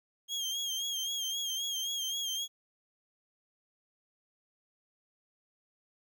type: tone with vibrato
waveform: 30% pulse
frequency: 3230 Hz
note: G#7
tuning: 49 cents flat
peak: -30 dBFS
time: 0.28-2.48 s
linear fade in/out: 50 ms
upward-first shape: sine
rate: 3.8 Hz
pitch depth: 56 cents each way
effects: 12-bit